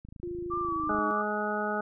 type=click train; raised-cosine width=5 ms; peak=-33 dBFS; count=26; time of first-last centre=0.05-0.986 s; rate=26.7 Hz
type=tone with pitch glide; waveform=sine; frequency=350 to 308.2 Hz; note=F4 to D#4; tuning=+4 to -16 cents; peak=-33 dBFS; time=0.23-1.11 s; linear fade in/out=0 ms; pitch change=-220 cents; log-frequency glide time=0.65-0.86 s
type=tone with vibrato; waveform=sine; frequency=1164 Hz; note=D6; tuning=16 cents flat; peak=-29 dBFS; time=0.5-1.23 s; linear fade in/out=20 ms; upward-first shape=triangle; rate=3.1 Hz; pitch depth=47 cents each way
type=harmonic tone; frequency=210 Hz; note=G#3; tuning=19 cents sharp; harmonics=1 / 2 / 3 / 4 / 6 / 7; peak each=-35 / -35 / -35 / -35 / -35 / -35 dBFS; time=0.89-1.81 s; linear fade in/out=5 ms
effects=none